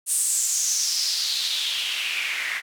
white noise with band-pass filter sweep, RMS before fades -25 dBFS, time 0.06-2.62 s, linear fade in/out 50 ms, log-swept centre 9200 to 1900 Hz, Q 4.3, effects none

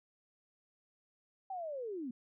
sine linear sweep, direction down, 784 to 228.8 Hz, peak -38 dBFS, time 1.5-2.11 s, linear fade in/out 5 ms, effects none

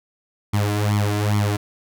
sawtooth tone with flanger, 103.83 Hz, G#2, in tune, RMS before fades -20 dBFS, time 0.53-1.57 s, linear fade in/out 10 ms, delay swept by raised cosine 0.9 to 3 ms, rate 2.4 Hz, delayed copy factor +1, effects none

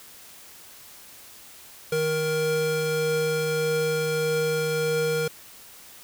square tone pair together, 156.09 / 469.9 Hz, D#3 / A#4, +6 / +14 cents, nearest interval octave + perfect fifth, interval 1908 cents, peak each -31 / -24 dBFS, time 1.92-5.28 s, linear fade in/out 5 ms, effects white hiss -47 dBFS RMS until 6.03 s

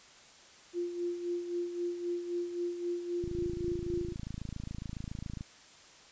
sine tone with tremolo, 349.2 Hz, F4, in tune, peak -30 dBFS, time 0.73-4.15 s, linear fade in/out 50 ms, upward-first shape sine, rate 3.8 Hz, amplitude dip 60%
click train, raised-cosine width 5 ms, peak -27 dBFS, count 60, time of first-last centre 3.24-5.409 s, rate 27.2 Hz
effects white hiss -56 dBFS RMS until 6.11 s + resampled to 16000 Hz

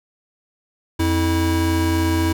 square tone pair together, 87.1 / 324.6 Hz, F2 / E4, -4 / -27 cents, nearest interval octave + major seventh, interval 2277 cents, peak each -20 dBFS, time 0.99-2.33 s, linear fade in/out 10 ms, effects none

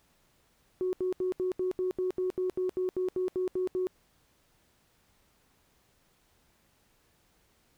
sine tone bursts, 368.3 Hz, F#4, 8 cents flat, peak -26 dBFS, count 16, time 0.81-3.87 s, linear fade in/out 0 ms, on 120 ms, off 76 ms, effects tanh soft clip ceiling -22 dBFS + pink hiss -68 dBFS RMS until 7.77 s

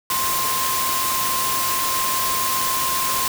sine tone in noise, 1052 Hz, C6, 9 cents sharp, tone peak -23 dBFS, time 0.1-3.28 s, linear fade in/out 2 ms, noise white, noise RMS -23 dBFS, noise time 0.1-3.28 s, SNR -3 dB, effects none

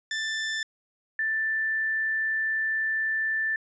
sawtooth / sine tone pair in turn, 1768 / 1768 Hz, A6 / A6, +8 / +8 cents, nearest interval unison, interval 0 cents, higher neither, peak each -24 dBFS, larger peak neither, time 0.11-0.63 / 1.19-3.56 s, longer second, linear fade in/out 2 ms, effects resampled to 16000 Hz

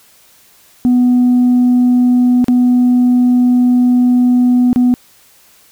sine tone with dropouts, 247.3 Hz, B3, 3 cents sharp, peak -5 dBFS, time 0.85-4.94 s, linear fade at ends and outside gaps 0 ms, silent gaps 2.443-2.483 / 4.73-4.76 s, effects tanh soft clip ceiling -5 dBFS + white hiss -47 dBFS RMS until 5.71 s

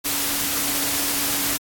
sine tone in noise, 283.3 Hz, C#4, 38 cents sharp, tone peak -34 dBFS, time 0.04-1.58 s, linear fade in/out 20 ms, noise white, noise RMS -23 dBFS, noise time 0.04-1.58 s, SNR -14 dB, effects AAC 64 kbps

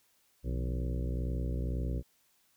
harmonic tone with a mistuned harmonic, 62 Hz, B1, 7 cents sharp, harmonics 1 / 2 / 3 / 4 / 5 / 6 / 7 / 8 / 9, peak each -32 / -38 / -42 / -44 / -46 / -48 / -49 / -50 / -51 dBFS, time 0.43-2.03 s, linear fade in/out 50 ms, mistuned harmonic 3, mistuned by -130 cents, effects white hiss -70 dBFS RMS until 2.56 s

